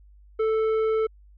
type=tone with tanh clipping; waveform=sine; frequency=440 Hz; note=A4; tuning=in tune; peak=-22 dBFS; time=0.39-1.07 s; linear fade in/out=10 ms; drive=9 dB; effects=added 50 Hz sine -49 dBFS peak until 1.37 s